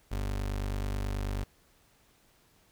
30% pulse tone, 49.27 Hz, G1, 10 cents sharp, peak -28 dBFS, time 0.11-1.44 s, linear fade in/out 10 ms, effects pink hiss -65 dBFS RMS until 2.71 s

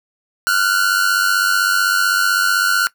45% pulse tone pair together, 1391.2 / 1487 Hz, F6 / F#6, -7 / +8 cents, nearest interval minor second, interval 115 cents, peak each -16 dBFS, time 0.47-2.87 s, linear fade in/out 0 ms, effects noise-tail reverb RT60 0.1 s tail -18 dB re dry

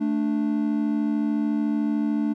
triangle tone pair together, 220 / 293.7 Hz, A3 / D4, 0 / 0 cents, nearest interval perfect fourth, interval 500 cents, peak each -22 / -22 dBFS, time 0-2.34 s, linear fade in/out 20 ms, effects none

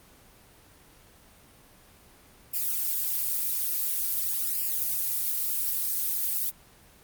violet noise with flanger, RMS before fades -28 dBFS, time 2.53-6.51 s, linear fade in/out 20 ms, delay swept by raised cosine 0.39 to 4.99 ms, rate 0.48 Hz, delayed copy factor +0.85, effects pink hiss -55 dBFS RMS until 7.03 s + Opus 24 kbps

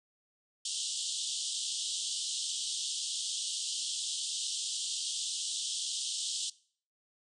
pink band-pass noise, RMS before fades -36 dBFS, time 0.65-6.5 s, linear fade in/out 5 ms, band 3000 to 9100 Hz, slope 96 dB/octave, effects noise-tail reverb RT60 0.5 s tail -21 dB re dry

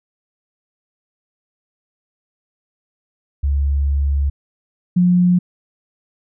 sine tone pair in turn, 70.3 / 178.48 Hz, C#2 / F3, +25 / +38 cents, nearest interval octave + major third, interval 1613 cents, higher second, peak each -14 / -10 dBFS, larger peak second, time 3.43-4.3 / 4.96-5.39 s, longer first, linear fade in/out 10 ms, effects none

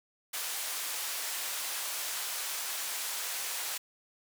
white band-pass noise, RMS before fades -36 dBFS, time 0.33-3.78 s, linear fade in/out 10 ms, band 660 to 14000 Hz, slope 12 dB/octave, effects none

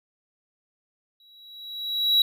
triangle tone with exponential growth, 3888 Hz, B7, 28 cents flat, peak -13 dBFS, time 1.2-2.22 s, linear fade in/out 2 ms, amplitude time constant 220 ms, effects none

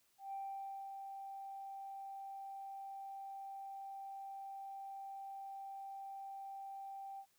sine tone with ADSR envelope, 784 Hz, G5, in tune, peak -40 dBFS, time 0.18-7.26 s, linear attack 150 ms, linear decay 560 ms, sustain -5 dB, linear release 71 ms, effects tanh soft clip ceiling -37 dBFS + white hiss -75 dBFS RMS until 7.38 s

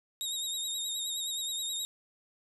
25% pulse tone with vibrato, 3752 Hz, A#7, 11 cents sharp, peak -28 dBFS, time 0.21-1.85 s, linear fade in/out 0 ms, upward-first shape triangle, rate 9.5 Hz, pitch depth 56 cents each way, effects none

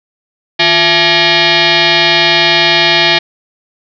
sine tone with frequency modulation, 670 Hz, E5, 28 cents sharp, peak -6 dBFS, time 0.59-3.19 s, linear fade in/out 10 ms, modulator 510 Hz, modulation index 7.4, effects none

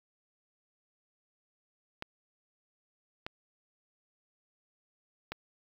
clicks, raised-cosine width 0.3 ms, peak -21 dBFS, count 3, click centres 2.024 / 3.265 / 5.32 s, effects 8-bit

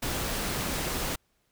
pink noise, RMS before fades -31 dBFS, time 0.02-1.16 s, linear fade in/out 10 ms, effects pink hiss -72 dBFS RMS until 1.51 s

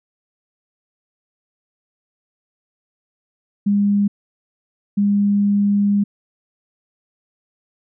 sine tone pair in turn, 202.8 / 202.8 Hz, G#3 / G#3, -41 / -41 cents, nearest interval unison, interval 0 cents, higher neither, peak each -13 / -13 dBFS, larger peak neither, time 3.66-4.08 / 4.97-6.04 s, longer second, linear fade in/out 10 ms, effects none

